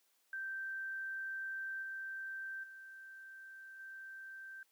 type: tone with level steps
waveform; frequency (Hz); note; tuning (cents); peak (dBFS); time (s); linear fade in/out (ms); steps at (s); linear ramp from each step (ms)
sine; 1563; G6; -6; -39 / -41 / -50 / -47; 0.33-4.63; 2; 1.82 / 2.63 / 3.79; 10
effects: white hiss -75 dBFS RMS until 4.71 s + high-pass 300 Hz 12 dB/octave